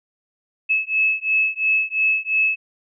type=beating tone pair; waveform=sine; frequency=2593 / 2595.9 Hz; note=E7 / E7; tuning=-29 / -27 cents; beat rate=2.9 Hz; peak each=-20 dBFS; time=0.69-2.56 s; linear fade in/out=20 ms; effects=none